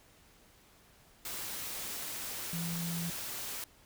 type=tone in noise; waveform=sine; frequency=169.5 Hz; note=E3; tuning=49 cents sharp; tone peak=-35 dBFS; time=2.53-3.1 s; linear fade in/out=2 ms; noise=white; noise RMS=-40 dBFS; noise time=1.25-3.64 s; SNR=+2 dB; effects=pink hiss -62 dBFS RMS until 3.85 s